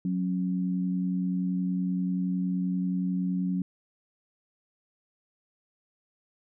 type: tone pair together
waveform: sine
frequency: 182.72 / 273.3 Hz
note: F#3 / C#4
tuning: -21 / -24 cents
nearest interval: perfect fifth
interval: 697 cents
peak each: -26 / -33 dBFS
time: 0.05-3.62 s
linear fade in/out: 2 ms
effects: none